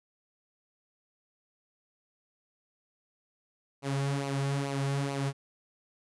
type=tone with flanger; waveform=sawtooth; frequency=138.9 Hz; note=C#3; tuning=4 cents sharp; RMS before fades=-31 dBFS; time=3.82-5.33 s; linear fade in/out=50 ms; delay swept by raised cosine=0.57 to 4.17 ms; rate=2.3 Hz; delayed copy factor=-0.6; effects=resampled to 24000 Hz